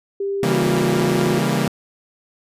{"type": "tone with pitch glide", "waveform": "sine", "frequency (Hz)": [396.3, 361.3], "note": ["G4", "F#4"], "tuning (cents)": [19, -41], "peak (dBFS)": -20, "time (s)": [0.2, 1.39], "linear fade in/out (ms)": 5, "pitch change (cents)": -160, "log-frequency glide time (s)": [0.46, 0.6]}
{"type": "chord", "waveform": "sawtooth", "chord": "C# diminished seventh", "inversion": "none", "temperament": "equal with one note detuned", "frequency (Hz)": [138.59, 164.81, 198.62, 233.1], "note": ["C#3", "E3", "G3", "Bb3"], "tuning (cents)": [0, 0, 23, 0], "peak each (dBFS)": -19, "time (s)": [0.43, 1.68], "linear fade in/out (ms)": 2}
{"type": "click train", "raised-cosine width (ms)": 3, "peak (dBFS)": -26, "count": 21, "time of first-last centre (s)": [0.63, 1.382], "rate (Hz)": 26.6}
{"effects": ["resampled to 32000 Hz"]}